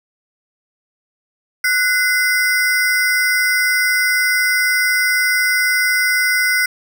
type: ring-modulated tone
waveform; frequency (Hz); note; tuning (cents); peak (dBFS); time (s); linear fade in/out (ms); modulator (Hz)
square; 1767; A6; +7; -11; 1.64-6.66; 5; 287
effects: none